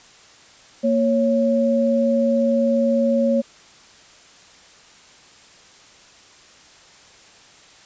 sine tone pair together, 232.5 / 553 Hz, A#3 / C#5, -4 / -4 cents, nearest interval octave + minor third, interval 1500 cents, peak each -18 dBFS, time 0.83-3.42 s, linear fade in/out 20 ms, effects white hiss -48 dBFS RMS until 7.85 s + resampled to 16000 Hz

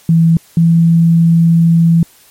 sine tone pair in turn, 164.81 / 166.63 Hz, E3 / E3, 0 / +19 cents, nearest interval unison, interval 19 cents, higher second, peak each -5 dBFS, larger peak neither, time 0.09-0.37 / 0.57-2.03 s, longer second, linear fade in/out 2 ms, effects white hiss -45 dBFS RMS until 2.3 s + MP3 64 kbps

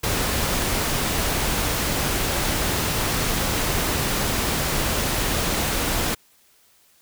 pink noise, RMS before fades -23 dBFS, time 0.03-6.15 s, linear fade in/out 10 ms, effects white hiss -58 dBFS RMS until 7.01 s

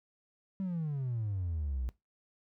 triangle exponential sweep, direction down, 196 to 59 Hz, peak -29 dBFS, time 0.6-1.89 s, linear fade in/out 0 ms, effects noise-tail reverb RT60 0.2 s tail -21 dB re dry + tanh soft clip ceiling -27 dBFS

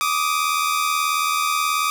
sawtooth tone pair together, 1166 / 1244.5 Hz, D6 / D#6, -13 / 0 cents, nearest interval minor second, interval 113 cents, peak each -18 dBFS, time 0.01-1.9 s, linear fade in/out 0 ms, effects none

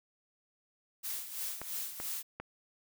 blue noise with tremolo, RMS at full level -37 dBFS, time 1.03-2.23 s, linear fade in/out 20 ms, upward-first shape sine, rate 3 Hz, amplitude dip 65%
clicks, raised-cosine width 0.5 ms, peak -25 dBFS, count 3, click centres 1.616 / 2.001 / 2.4 s
effects none

